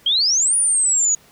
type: exponential two-way sweep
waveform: sine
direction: up then down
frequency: 3136 to 9710 to 6690 Hz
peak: -14 dBFS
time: 0.06-1.15 s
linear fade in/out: 5 ms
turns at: 0.56 s
effects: pink hiss -51 dBFS RMS until 1.31 s + high-pass 80 Hz 12 dB/octave